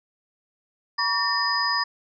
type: tone cluster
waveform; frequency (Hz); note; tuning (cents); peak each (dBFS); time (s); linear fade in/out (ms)
sine; 959 / 1128 / 1811 / 4975; A#5 / C#6 / A6 / D#8; +49 / +30 / +49 / -1; -29 / -27 / -26 / -25; 0.98-1.84; 10
effects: none